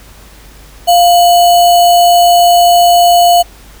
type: tone with sample-and-hold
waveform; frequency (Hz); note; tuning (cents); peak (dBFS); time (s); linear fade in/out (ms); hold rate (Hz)
sine; 698.5; F5; 0; -3; 0.87-3.43; 20; 3675
effects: added 50 Hz sine -36 dBFS peak until 3.8 s + pink hiss -39 dBFS RMS until 3.8 s